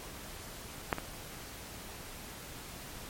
clicks, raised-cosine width 0.5 ms, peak -12 / -21 dBFS, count 2, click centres 0.928 / 0.984 s, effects pink hiss -46 dBFS RMS until 3.09 s + MP3 64 kbps

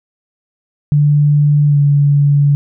sine tone with pitch glide, 146.83 to 143.48 Hz, D3 to D3, 0 to -40 cents, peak -7 dBFS, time 0.92-2.55 s, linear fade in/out 0 ms, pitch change -40 cents, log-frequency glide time 1.67-1.78 s, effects none

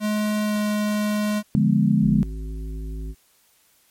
square tone with pitch glide, 211.3 to 209.8 Hz, G#3 to G#3, +30 to +18 cents, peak -21 dBFS, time 0-1.43 s, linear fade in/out 50 ms, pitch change -12 cents, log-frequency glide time 0.43-0.56 s
sine chord, D diminished seventh, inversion none, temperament equal, 146.83 / 174.61 / 207.7 / 246.9 Hz, D3 / F3 / Ab3 / Cb4, 0 / 0 / 0 / 0 cents, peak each -21 / -22 / -18 / -24 dBFS, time 1.55-2.23 s, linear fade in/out 0 ms
harmonic tone, 53.3 Hz, G#1, 46 cents sharp, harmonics 1 / 3 / 5 / 7, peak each -28 / -39 / -41 / -45 dBFS, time 2.01-3.15 s, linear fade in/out 50 ms
effects white hiss -60 dBFS RMS until 3.9 s + MP3 64 kbps

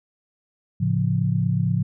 sine chord, A augmented, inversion none, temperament equal, 110 / 138.59 / 174.61 Hz, A2 / C#3 / E#3, 0 / 0 / 0 cents, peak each -23 dBFS, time 0.8-1.83 s, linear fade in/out 10 ms, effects none

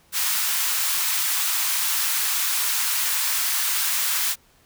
white high-pass noise, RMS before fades -23 dBFS, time 0.12-4.36 s, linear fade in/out 50 ms, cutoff 940 Hz, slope 24 dB/octave, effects pink hiss -58 dBFS RMS until 4.65 s

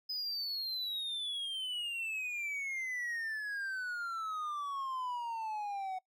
triangle exponential sweep, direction down, 5050 to 740 Hz, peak -34 dBFS, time 0.09-5.99 s, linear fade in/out 10 ms, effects noise-tail reverb RT60 0.1 s tail -21 dB re dry

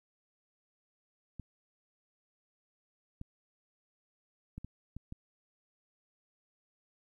clicks, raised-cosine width 5 ms, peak -30 dBFS, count 6, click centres 1.397 / 3.214 / 4.58 / 4.646 / 4.966 / 5.124 s, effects 12-bit

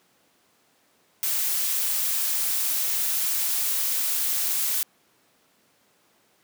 blue noise, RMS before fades -25 dBFS, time 1.23-4.83 s, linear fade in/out 0 ms, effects pink hiss -63 dBFS RMS until 6.43 s + high-pass 200 Hz 12 dB/octave

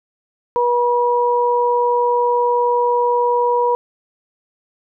sine tone pair together, 484.1 / 965.4 Hz, B4 / B5, -35 / -40 cents, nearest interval octave, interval 1195 cents, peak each -16 dBFS, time 0.56-3.75 s, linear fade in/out 0 ms, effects none

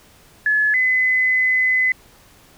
sine tone pair in turn, 1710 / 2025 Hz, A6 / B6, -50 / +43 cents, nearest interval minor third, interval 293 cents, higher second, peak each -14 dBFS, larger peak neither, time 0.46-0.74 / 0.74-1.92 s, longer second, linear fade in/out 2 ms, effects pink hiss -50 dBFS RMS until 2.57 s

